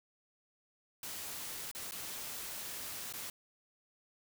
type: noise with dropouts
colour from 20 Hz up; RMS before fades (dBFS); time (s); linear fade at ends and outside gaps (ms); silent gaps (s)
white; -43; 1.03-3.3; 2; 1.714-1.749 / 1.911-1.92 / 3.127-3.136
effects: none